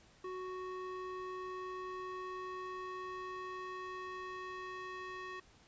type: tone with band-pass filter sweep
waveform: square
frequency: 370 Hz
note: F#4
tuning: in tune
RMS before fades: -44 dBFS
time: 0.24-5.4 s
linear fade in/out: 5 ms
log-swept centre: 790 to 1600 Hz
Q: 1.3
effects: pink hiss -64 dBFS RMS until 5.67 s + resampled to 16000 Hz